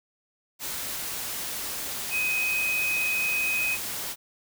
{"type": "tone in noise", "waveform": "sine", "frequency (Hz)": 2516, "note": "D#7", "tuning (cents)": 19, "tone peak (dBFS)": -24, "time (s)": [2.1, 3.78], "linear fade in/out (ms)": 50, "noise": "white", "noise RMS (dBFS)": -33, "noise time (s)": [0.59, 4.16], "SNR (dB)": 6, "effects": []}